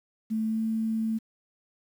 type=tone with pitch glide; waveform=sine; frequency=220 to 222.3 Hz; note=A3 to A3; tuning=0 to +18 cents; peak=-25 dBFS; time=0.3-1.19 s; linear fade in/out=20 ms; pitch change=+18 cents; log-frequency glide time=0.48-0.6 s; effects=9-bit